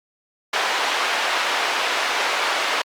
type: band-pass noise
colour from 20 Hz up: pink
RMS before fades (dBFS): -22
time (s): 0.53-2.82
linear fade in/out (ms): 5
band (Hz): 710 to 3700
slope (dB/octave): 12
effects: high-pass 300 Hz 12 dB/octave + Opus 48 kbps